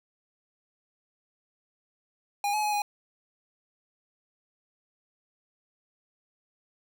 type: tone with pitch steps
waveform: square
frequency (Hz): 815 / 849 / 840 / 825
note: G#5 / G#5 / G#5 / G#5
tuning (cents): -33 / +38 / +19 / -12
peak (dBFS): -26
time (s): 2.44-2.82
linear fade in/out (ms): 2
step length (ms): 95
effects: none